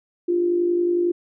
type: tone with amplitude modulation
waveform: sine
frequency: 349.2 Hz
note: F4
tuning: in tune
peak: -15 dBFS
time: 0.28-1.12 s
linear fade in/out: 10 ms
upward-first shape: sine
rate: 51 Hz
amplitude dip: 50%
effects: none